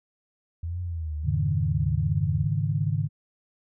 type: tone with vibrato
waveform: sine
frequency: 82 Hz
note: E2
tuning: 9 cents flat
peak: -28 dBFS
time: 0.63-2.45 s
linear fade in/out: 5 ms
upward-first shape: triangle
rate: 1.4 Hz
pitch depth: 160 cents each way
type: chord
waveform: sine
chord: Ab suspended fourth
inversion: none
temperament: equal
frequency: 103.83 / 138.59 / 155.56 Hz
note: Ab2 / Db3 / Eb3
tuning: 0 / 0 / 0 cents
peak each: -27 dBFS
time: 1.23-3.09 s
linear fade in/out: 50 ms
effects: none